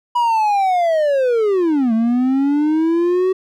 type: linear two-way sweep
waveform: triangle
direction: down then up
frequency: 978 to 220 to 379.3 Hz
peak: -11 dBFS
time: 0.15-3.33 s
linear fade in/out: 10 ms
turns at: 1.93 s
effects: none